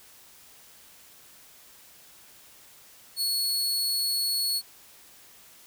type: tone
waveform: sawtooth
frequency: 4374 Hz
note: C#8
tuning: 24 cents flat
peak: -22 dBFS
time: 3.16-4.62 s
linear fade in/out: 50 ms
effects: white hiss -53 dBFS RMS until 5.66 s